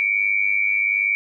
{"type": "tone pair together", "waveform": "sine", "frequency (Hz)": [2248, 2349], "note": ["C#7", "D7"], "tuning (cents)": [24, 0], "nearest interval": "minor second", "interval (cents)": 76, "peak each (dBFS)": -20, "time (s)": [0, 1.15], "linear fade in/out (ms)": 0, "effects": []}